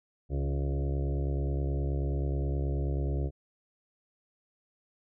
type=harmonic tone with a mistuned harmonic; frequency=69.4 Hz; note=C#2; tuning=3 cents sharp; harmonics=1 / 2 / 4 / 5 / 6 / 7 / 8 / 9 / 10; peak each=-29 / -33 / -41 / -41 / -43 / -48 / -46 / -50 / -51 dBFS; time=0.29-3.31 s; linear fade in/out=50 ms; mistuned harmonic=5; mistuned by=+15 cents; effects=none